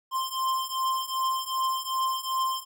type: beating tone pair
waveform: square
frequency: 1046.5 / 1049.1 Hz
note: C6 / C6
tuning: 0 / +4 cents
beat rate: 2.6 Hz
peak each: -31 / -29 dBFS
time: 0.11-2.65 s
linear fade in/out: 50 ms
effects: none